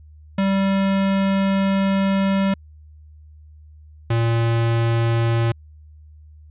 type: tone pair in turn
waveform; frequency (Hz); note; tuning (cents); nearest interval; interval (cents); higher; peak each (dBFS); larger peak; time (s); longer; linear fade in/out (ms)
square; 194.6 / 115.71; G3 / A#2; -12 / -12; major sixth; 900; first; -17; neither; 0.38-2.54 / 4.1-5.52; first; 5
effects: added 76 Hz sine -42 dBFS peak until 6.5 s + resampled to 8000 Hz